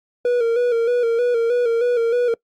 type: tone with vibrato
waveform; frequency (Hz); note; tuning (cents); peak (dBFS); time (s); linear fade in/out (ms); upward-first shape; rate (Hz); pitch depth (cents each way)
triangle; 474.2; A#4; +30; -13; 0.25-2.34; 2; square; 3.2; 48
effects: noise-tail reverb RT60 0.1 s tail -23 dB re dry + Opus 48 kbps